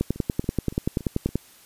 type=two click trains; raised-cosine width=3 ms; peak=-9 / -24 dBFS; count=15 / 5; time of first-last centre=0.01-1.356 / 0.16-1.29 s; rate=10.4 / 3.54 Hz; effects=white hiss -52 dBFS RMS until 1.65 s + resampled to 32000 Hz